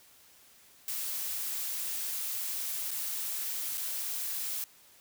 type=noise with dropouts; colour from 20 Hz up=blue; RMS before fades=-35 dBFS; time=0.88-4.64 s; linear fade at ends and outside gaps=1 ms; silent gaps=2.908-2.913 / 3.774-3.778 s; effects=white hiss -59 dBFS RMS until 5 s